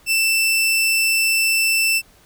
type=tone; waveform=sawtooth; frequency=2665 Hz; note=E7; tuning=18 cents sharp; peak=-12 dBFS; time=0.06-2.02 s; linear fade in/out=50 ms; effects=pink hiss -52 dBFS RMS until 2.25 s